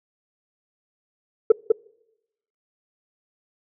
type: tone with echo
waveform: sine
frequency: 442.6 Hz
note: A4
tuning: 10 cents sharp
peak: -6 dBFS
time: 1.5-1.52 s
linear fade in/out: 5 ms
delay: 200 ms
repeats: 1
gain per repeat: -4 dB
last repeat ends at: 1.72 s
effects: noise-tail reverb RT60 0.9 s tail -26 dB re dry + tanh soft clip ceiling -6 dBFS